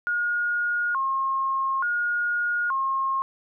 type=tone with vibrato; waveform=sine; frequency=1241 Hz; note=D#6; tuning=5 cents flat; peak=-22 dBFS; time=0.07-3.22 s; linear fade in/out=0 ms; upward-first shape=square; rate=0.57 Hz; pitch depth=250 cents each way; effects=none